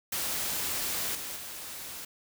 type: noise with level steps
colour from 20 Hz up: white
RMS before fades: -32 / -38 / -41 dBFS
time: 0.12-2.05 s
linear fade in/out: 5 ms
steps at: 1.15 / 1.36 s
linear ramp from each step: 2 ms
effects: none